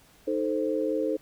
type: chord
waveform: sine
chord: A diminished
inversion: second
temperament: equal with one note detuned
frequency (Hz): 311.1 / 438.5 / 523.3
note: Eb4 / A4 / C5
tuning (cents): 0 / -6 / 0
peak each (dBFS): -29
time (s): 0.27-1.17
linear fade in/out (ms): 10
effects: pink hiss -58 dBFS RMS until 1.21 s